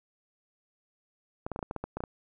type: clicks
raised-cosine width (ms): 1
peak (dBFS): -20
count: 11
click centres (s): 1.465 / 1.517 / 1.561 / 1.591 / 1.628 / 1.711 / 1.763 / 1.84 / 1.97 / 2.005 / 2.038
effects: none